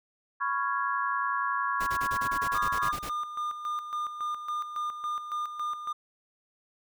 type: chord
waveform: sine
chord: C# dominant seventh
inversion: third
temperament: just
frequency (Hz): 997.9 / 1108.7 / 1385.9 / 1663.1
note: B5 / C#6 / E#6 / G#6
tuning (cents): +18 / 0 / -14 / +2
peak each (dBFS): -34 / -29 / -35 / -33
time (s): 0.4-2.92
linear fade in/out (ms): 20
type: noise bursts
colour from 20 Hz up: pink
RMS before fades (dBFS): -38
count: 13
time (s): 1.8-3.095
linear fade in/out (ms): 10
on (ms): 71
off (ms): 31
type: tone with tremolo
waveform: triangle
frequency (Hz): 1209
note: D6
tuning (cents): +50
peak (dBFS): -27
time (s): 2.54-5.93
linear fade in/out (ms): 10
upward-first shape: square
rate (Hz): 3.6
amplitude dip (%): 60
effects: none